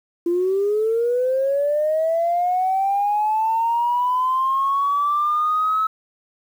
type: linear sweep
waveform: sine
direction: up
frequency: 338.8 to 1300 Hz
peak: -16 dBFS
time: 0.26-5.87 s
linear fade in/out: 5 ms
effects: tanh soft clip ceiling -12 dBFS + 8-bit